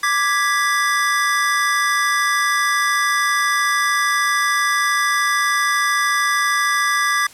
square chord, G# diminished, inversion second, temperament equal, 1174.7 / 1661.2 / 1975.5 Hz, D6 / G#6 / B6, 0 / 0 / 0 cents, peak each -20 / -21 / -22 dBFS, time 0.03-7.27 s, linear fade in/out 5 ms, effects white hiss -43 dBFS RMS until 7.33 s + low-pass 11000 Hz 12 dB/octave

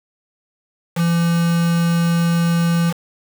triangle tone with quantisation, 169.2 Hz, E3, 45 cents sharp, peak -12 dBFS, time 0.95-2.94 s, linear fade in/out 50 ms, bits 4, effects none

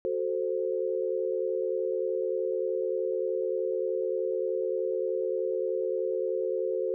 sine chord, F# diminished, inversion none, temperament equal, 370 / 440 / 523.3 Hz, F#4 / A4 / C5, 0 / 0 / 0 cents, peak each -31 dBFS, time 0.05-6.94 s, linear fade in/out 0 ms, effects none

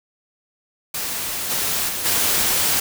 white noise with level steps, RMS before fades -26 / -22 / -26 / -19 dBFS, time 0.94-2.8 s, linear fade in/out 5 ms, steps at 1.49 / 1.88 / 2.04 s, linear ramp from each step 20 ms, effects none

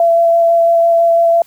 sine tone with vibrato, 674 Hz, E5, 38 cents sharp, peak -7 dBFS, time 0-1.42 s, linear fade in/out 2 ms, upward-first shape square, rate 6 Hz, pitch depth 8 cents each way, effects white hiss -48 dBFS RMS until 1.46 s

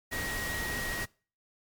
sine tone in noise, 1894 Hz, A#6, 27 cents sharp, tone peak -35 dBFS, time 0.11-1.06 s, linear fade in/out 20 ms, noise pink, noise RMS -36 dBFS, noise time 0.11-1.06 s, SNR -2 dB, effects noise-tail reverb RT60 0.4 s tail -24 dB re dry + MP3 96 kbps

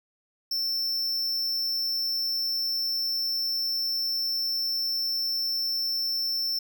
square tone, 5370 Hz, E8, 31 cents sharp, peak -26 dBFS, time 0.51-6.59 s, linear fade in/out 5 ms, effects none

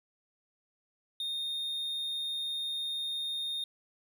triangle tone, 3677 Hz, A#7, 24 cents flat, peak -31 dBFS, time 1.2-3.64 s, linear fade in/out 2 ms, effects none

